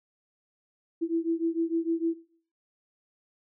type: beating tone pair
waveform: sine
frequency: 328.4 / 335 Hz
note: E4 / E4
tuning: -6 / +28 cents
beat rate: 6.6 Hz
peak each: -28 / -28 dBFS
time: 1.01-2.15 s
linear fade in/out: 20 ms
effects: noise-tail reverb RT60 0.5 s tail -18 dB re dry